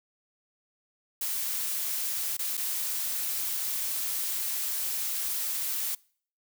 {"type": "noise with dropouts", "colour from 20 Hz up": "blue", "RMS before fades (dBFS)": -31, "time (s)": [1.21, 5.95], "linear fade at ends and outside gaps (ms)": 5, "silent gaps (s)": [[2.369, 2.391], [2.571, 2.575]], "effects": ["noise-tail reverb RT60 0.5 s tail -24 dB re dry"]}